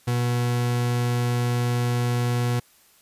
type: tone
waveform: 40% pulse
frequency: 121.4 Hz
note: B2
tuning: 29 cents flat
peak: -20 dBFS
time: 0.07-2.6 s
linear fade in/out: 10 ms
effects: white hiss -57 dBFS RMS until 3.01 s + resampled to 32000 Hz